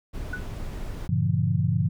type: noise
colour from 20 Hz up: brown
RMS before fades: -33 dBFS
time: 0.13-1.08 s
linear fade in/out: 20 ms
type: tone with exponential decay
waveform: sine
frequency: 1483 Hz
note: F#6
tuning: 4 cents sharp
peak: -26 dBFS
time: 0.33-0.45 s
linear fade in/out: 5 ms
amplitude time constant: 25 ms
type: chord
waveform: sine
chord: G diminished seventh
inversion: none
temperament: just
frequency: 98 / 117.6 / 141.12 / 169.34 Hz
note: G2 / Bb2 / Db3 / Fb3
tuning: 0 / +16 / +31 / +47 cents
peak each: -26 dBFS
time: 1.09-1.89 s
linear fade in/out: 5 ms
effects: none